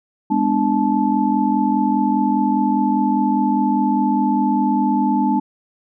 sine tone cluster, 206.3 / 251.2 / 296.2 / 870 Hz, G#3 / B3 / D4 / A5, -11 / +30 / +15 / -20 cents, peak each -20 dBFS, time 0.3-5.4 s, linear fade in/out 10 ms, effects none

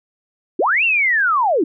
sine linear two-way sweep, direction up then down, 272.7 to 2794 to 272.7 Hz, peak -13 dBFS, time 0.59-1.64 s, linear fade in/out 5 ms, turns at 0.84 s, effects none

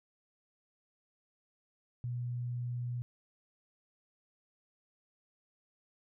sine tone, 121.9 Hz, B2, 22 cents flat, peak -34 dBFS, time 2.04-3.02 s, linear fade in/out 0 ms, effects none

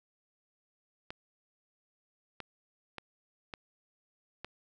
clicks, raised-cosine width 0.3 ms, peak -24 dBFS, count 5, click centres 1.105 / 2.403 / 2.983 / 3.538 / 4.446 s, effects none

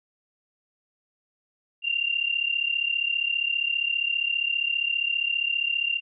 sine tone pair together, 2763 / 2798 Hz, F7 / F7, -19 / +3 cents, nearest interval unison, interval 22 cents, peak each -26 dBFS, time 1.82-6.01 s, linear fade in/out 50 ms, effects none

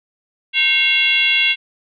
sine tone with frequency modulation, 2758 Hz, F7, 22 cents flat, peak -12 dBFS, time 0.53-1.56 s, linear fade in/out 50 ms, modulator 603 Hz, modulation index 1.2, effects none

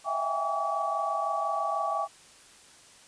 sine tone cluster, 643 / 669 / 768 / 812 / 1142 Hz, E5 / E5 / G5 / G#5 / D6, -43 / +25 / -36 / -39 / -49 cents, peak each -37 / -34 / -37 / -32 / -30 dBFS, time 0.04-2.08 s, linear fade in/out 50 ms, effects white hiss -54 dBFS RMS until 3.07 s + resampled to 22050 Hz

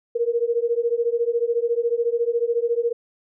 sine beating tone pair, 463.5 / 477.5 Hz, A#4 / A#4, -10 / +42 cents, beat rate 14 Hz, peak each -22 dBFS, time 0.15-2.93 s, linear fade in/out 10 ms, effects none

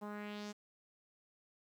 sawtooth tone with low-pass filter sweep, 207.7 Hz, G#3, in tune, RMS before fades -45 dBFS, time 0.01-0.53 s, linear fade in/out 20 ms, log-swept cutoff 920 to 7200 Hz, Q 2.2, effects 11-bit

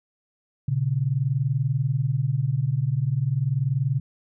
sine tone pair together, 121.11 / 141.5 Hz, B2 / C#3, -33 / +36 cents, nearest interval minor third, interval 269 cents, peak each -24 / -23 dBFS, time 0.68-4 s, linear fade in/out 5 ms, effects none

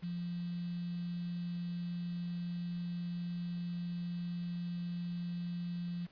sine tone with quantisation, 174.1 Hz, F3, 5 cents flat, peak -36 dBFS, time 0.02-6.07 s, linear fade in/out 20 ms, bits 9, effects pink hiss -64 dBFS RMS until 6.11 s + resampled to 11025 Hz

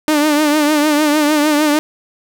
sawtooth tone with vibrato, 299.9 Hz, D4, 36 cents sharp, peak -7 dBFS, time 0.08-1.79 s, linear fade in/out 0 ms, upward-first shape triangle, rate 6.6 Hz, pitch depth 72 cents each way, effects none

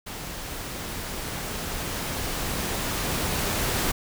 pink noise with level ramp, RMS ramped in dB -36 to -25 dBFS, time 0.06-3.92 s, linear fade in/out 10 ms, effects none

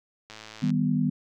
click train, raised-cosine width 0.2 ms, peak -25 dBFS, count 45, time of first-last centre 0.3-0.704 s, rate 109 Hz
sine chord, Eb augmented, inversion none, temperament equal, 155.56 / 196 / 246.9 Hz, Eb3 / G3 / B3, 0 / 0 / 0 cents, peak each -26 / -27 / -25 dBFS, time 0.62-1.1 s, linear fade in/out 10 ms
effects none

